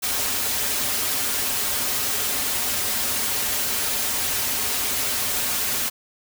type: noise with comb filter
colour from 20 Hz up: white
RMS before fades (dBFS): -24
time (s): 0.02-5.9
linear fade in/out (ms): 20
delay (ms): 6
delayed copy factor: -0.7
effects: none